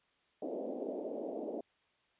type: band-pass noise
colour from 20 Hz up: white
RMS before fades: -40 dBFS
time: 0.42-1.61 s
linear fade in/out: 5 ms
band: 230 to 650 Hz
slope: 48 dB/octave
effects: white hiss -73 dBFS RMS until 2.19 s + resampled to 8000 Hz